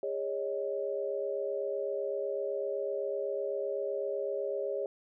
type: chord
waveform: sine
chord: Ab suspended fourth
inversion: none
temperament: equal with one note detuned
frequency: 406.5 / 554.4 / 622.3 Hz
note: Ab4 / Db5 / Eb5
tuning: -37 / 0 / 0 cents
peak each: -35 / -34 / -39 dBFS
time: 0.03-4.86 s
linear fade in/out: 2 ms
effects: none